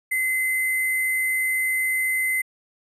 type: tone with sample-and-hold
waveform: sine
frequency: 2053 Hz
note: C7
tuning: 33 cents flat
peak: -20 dBFS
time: 0.11-2.42 s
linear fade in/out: 10 ms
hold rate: 11025 Hz
effects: resampled to 32000 Hz